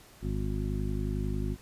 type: harmonic tone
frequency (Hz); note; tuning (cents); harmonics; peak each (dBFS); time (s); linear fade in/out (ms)
51.1; G#1; -27; 1 / 2 / 3 / 4 / 5 / 7; -32 / -35 / -37 / -38 / -39 / -40; 0.21-1.57; 50
effects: pink hiss -55 dBFS RMS until 1.61 s + resampled to 32000 Hz